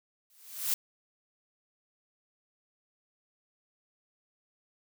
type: noise with exponential growth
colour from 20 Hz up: blue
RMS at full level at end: -26 dBFS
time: 0.3-0.74 s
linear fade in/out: 1 ms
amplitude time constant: 95 ms
effects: none